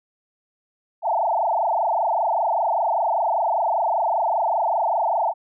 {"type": "tone with frequency modulation", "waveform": "sine", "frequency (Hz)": 784, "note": "G5", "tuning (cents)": 0, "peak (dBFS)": -18, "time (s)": [1.02, 5.34], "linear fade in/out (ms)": 50, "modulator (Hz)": 25.1, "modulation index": 5.3, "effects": []}